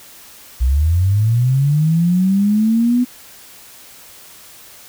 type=linear sweep; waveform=sine; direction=up; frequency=58.9 to 250.3 Hz; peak=-11 dBFS; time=0.6-3.05 s; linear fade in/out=20 ms; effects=white hiss -41 dBFS RMS until 4.88 s